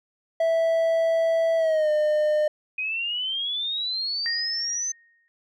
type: tone with pitch glide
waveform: triangle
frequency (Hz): 657 to 606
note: E5 to D#5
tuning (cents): -6 to -46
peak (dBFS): -17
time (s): 0.4-2.48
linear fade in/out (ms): 5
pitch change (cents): -140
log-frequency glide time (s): 1.57-1.9
type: exponential sweep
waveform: sine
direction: up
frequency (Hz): 2489 to 6220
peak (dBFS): -25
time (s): 2.78-4.92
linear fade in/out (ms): 5
type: tone with exponential decay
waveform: sine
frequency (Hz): 1857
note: A#6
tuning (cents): -7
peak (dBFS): -25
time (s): 4.26-5.28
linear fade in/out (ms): 0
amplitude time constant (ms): 220
effects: none